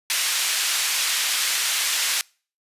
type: band-pass noise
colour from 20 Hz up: pink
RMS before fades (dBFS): -23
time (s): 0.1-2.21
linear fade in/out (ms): 0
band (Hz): 2200 to 12000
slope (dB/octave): 12
effects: noise-tail reverb RT60 0.4 s tail -26 dB re dry + resampled to 32000 Hz